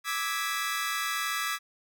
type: chord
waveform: sawtooth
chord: E dominant seventh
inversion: third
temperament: equal with one note detuned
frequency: 1174.7 / 1304.1 / 1661.2 / 1975.5 Hz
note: D6 / E6 / G#6 / B6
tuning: 0 / -19 / 0 / 0 cents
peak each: -31 dBFS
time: 0.04-1.59 s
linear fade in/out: 50 ms
effects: none